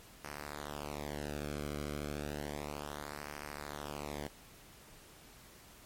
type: tone with flanger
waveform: sawtooth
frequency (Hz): 73.42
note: D2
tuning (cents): 0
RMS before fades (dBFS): -42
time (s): 0.24-4.28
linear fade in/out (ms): 5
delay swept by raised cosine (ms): 0.27 to 1.12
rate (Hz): 0.32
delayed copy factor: -1
effects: pink hiss -57 dBFS RMS until 5.85 s + MP3 64 kbps